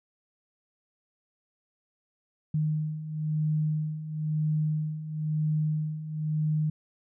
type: beating tone pair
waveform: sine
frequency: 153.2 / 154.2 Hz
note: D#3 / D#3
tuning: -27 / -15 cents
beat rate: 1 Hz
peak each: -32 / -27 dBFS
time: 2.54-6.7 s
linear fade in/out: 5 ms
effects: none